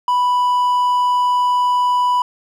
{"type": "tone", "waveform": "triangle", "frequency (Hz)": 988, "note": "B5", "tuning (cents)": 0, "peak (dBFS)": -11, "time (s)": [0.08, 2.22], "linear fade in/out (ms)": 2, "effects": []}